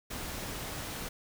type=noise; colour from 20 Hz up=pink; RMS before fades=-39 dBFS; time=0.1-1.09 s; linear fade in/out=10 ms; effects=none